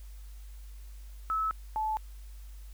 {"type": "tone pair in turn", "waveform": "sine", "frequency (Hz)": [1300, 868.1], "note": ["E6", "A5"], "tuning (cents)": [-24, -24], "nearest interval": "perfect fifth", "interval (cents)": 700, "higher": "first", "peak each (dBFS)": [-27, -28], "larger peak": "first", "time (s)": [[1.3, 1.51], [1.76, 1.97]], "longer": "neither", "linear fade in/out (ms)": 0, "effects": ["added 50 Hz sine -43 dBFS peak until 2.73 s", "white hiss -61 dBFS RMS until 2.73 s"]}